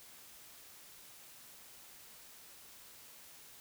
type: silence
effects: white hiss -56 dBFS RMS until 3.6 s